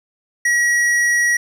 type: tone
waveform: square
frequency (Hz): 1914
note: A#6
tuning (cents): +45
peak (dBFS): -14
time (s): 0.45-1.37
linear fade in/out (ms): 5
effects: low-pass 10000 Hz 12 dB/octave + 8-bit